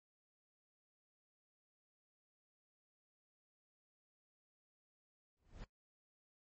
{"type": "noise with exponential growth", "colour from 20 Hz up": "brown", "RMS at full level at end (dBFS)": -45, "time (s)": [5.37, 5.64], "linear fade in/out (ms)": 1, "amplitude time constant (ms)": 57, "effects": ["noise-tail reverb RT60 0.1 s tail -17 dB re dry", "MP3 32 kbps"]}